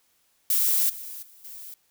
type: noise with level steps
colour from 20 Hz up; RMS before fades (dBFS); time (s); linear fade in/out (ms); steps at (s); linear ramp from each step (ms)
violet; -22 / -38 / -52 / -41; 0.5-1.74; 2; 0.89 / 1.22 / 1.44; 10
effects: white hiss -67 dBFS RMS until 1.9 s